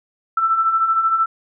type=beating tone pair; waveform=sine; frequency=1318.5 / 1331.5 Hz; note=E6 / E6; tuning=0 / +17 cents; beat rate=13 Hz; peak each=-23 / -15 dBFS; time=0.37-1.26 s; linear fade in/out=5 ms; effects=none